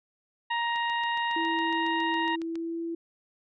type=harmonic tone; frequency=938 Hz; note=A#5; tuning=11 cents sharp; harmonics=1 / 2 / 3 / 4; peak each=-28 / -31 / -36 / -41 dBFS; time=0.5-2.36 s; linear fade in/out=10 ms
type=click train; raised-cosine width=0.2 ms; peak=-27 dBFS; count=14; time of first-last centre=0.76-2.556 s; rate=7.24 Hz
type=tone with pitch glide; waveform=sine; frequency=329.6 to 334 Hz; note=E4 to E4; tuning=0 to +23 cents; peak=-30 dBFS; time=1.36-2.95 s; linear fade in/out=5 ms; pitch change=+23 cents; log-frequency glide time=2.44-2.81 s
effects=none